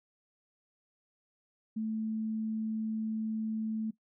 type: tone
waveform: sine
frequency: 219.5 Hz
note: A3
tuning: 4 cents flat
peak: -31 dBFS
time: 1.76-3.91 s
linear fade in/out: 10 ms
effects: noise-tail reverb RT60 0.1 s tail -17 dB re dry